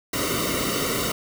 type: noise with comb filter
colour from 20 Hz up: pink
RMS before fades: -25 dBFS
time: 0.13-1.12 s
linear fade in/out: 5 ms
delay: 1.2 ms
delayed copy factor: -1
effects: none